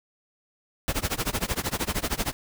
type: noise with tremolo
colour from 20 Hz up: pink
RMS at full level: -25 dBFS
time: 0.88-2.33 s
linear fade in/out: 0 ms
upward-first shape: sine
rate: 13 Hz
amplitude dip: 95%
effects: none